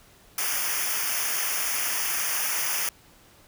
white noise with comb filter, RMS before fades -27 dBFS, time 0.38-2.89 s, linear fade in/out 2 ms, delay 0.25 ms, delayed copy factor -0.95, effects pink hiss -55 dBFS RMS until 3.47 s

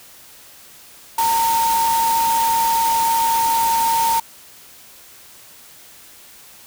sine tone in noise, 915 Hz, A#5, 32 cents flat, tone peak -15 dBFS, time 1.18-4.2 s, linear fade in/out 5 ms, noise white, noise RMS -25 dBFS, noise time 1.18-4.2 s, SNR +7 dB, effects white hiss -44 dBFS RMS until 6.66 s

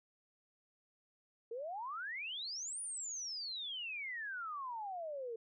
sine exponential two-way sweep, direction up then down, 443 to 9690 to 443 Hz, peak -40 dBFS, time 1.51-5.36 s, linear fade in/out 5 ms, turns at 2.81 s, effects none

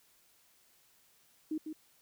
sine tone with echo, 311.1 Hz, D#4, in tune, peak -32 dBFS, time 1.51-1.58 s, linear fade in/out 5 ms, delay 150 ms, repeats 1, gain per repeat -6 dB, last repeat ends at 1.73 s, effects white hiss -67 dBFS RMS until 2.01 s

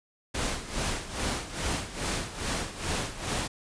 pink noise with tremolo, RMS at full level -29 dBFS, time 0.34-3.48 s, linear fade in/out 10 ms, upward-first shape sine, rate 2.4 Hz, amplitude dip 75%, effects resampled to 22050 Hz

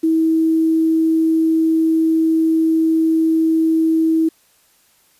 sine tone with quantisation, 322.4 Hz, E4, 38 cents flat, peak -12 dBFS, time 0.03-4.29 s, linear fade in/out 10 ms, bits 7, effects white hiss -56 dBFS RMS until 5.19 s + resampled to 32000 Hz

